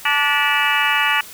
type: harmonic tone with a mistuned harmonic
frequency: 291 Hz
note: D4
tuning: 16 cents flat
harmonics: 3 / 4 / 5 / 6 / 7 / 8 / 9 / 10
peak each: -23 / -23 / -23 / -23 / -23 / -23 / -23 / -23 dBFS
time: 0.05-1.21 s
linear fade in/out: 5 ms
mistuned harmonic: 7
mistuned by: -80 cents
effects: white hiss -38 dBFS RMS until 1.33 s